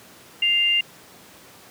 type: tone pair together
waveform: sine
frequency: 2095 / 2796 Hz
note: C7 / F7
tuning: +2 / +1 cents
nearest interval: perfect fourth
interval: 499 cents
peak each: -26 / -17 dBFS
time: 0.42-0.81 s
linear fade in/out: 5 ms
effects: pink hiss -47 dBFS RMS until 1.7 s + high-pass 150 Hz 12 dB/octave